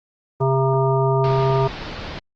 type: harmonic tone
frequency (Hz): 133.7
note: C3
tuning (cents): +38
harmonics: 1 / 3 / 5 / 7 / 9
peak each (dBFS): -18 / -20 / -24 / -24 / -28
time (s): 0.4-1.68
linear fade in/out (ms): 10
type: low-pass noise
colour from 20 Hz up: pink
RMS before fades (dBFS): -32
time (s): 1.24-2.19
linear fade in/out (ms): 2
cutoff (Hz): 4900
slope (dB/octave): 48
effects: Opus 24 kbps